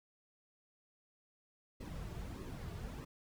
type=noise with flanger; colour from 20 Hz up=brown; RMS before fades=-45 dBFS; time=1.8-3.05 s; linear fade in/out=10 ms; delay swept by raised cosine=1.3 to 3.9 ms; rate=1.6 Hz; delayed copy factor=-0.7; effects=none